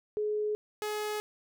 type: tone pair in turn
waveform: sine / sawtooth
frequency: 422.6 / 422.6 Hz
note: G#4 / G#4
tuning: +30 / +30 cents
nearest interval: unison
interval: 0 cents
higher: neither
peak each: -28 dBFS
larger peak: neither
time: 0.17-0.55 / 0.82-1.2 s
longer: neither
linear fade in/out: 0 ms
effects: none